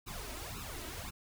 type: noise with flanger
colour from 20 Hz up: pink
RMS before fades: -43 dBFS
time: 0.06-1.11 s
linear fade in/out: 20 ms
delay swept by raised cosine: 0.75 to 3.15 ms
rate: 1.9 Hz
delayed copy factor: +0.9
effects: none